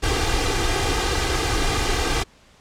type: noise with comb filter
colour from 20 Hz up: pink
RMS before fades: -21 dBFS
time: 0.02-2.24 s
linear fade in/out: 20 ms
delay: 2.5 ms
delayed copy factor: +0.7
effects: pink hiss -53 dBFS RMS until 2.6 s + low-pass 7000 Hz 12 dB/octave